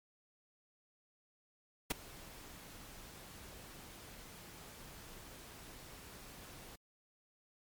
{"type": "noise with ADSR envelope", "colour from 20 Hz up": "pink", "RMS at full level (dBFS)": -31, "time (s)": [1.9, 6.76], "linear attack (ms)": 10, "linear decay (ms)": 14, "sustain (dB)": -22, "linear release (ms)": 9, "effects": ["MP3 96 kbps"]}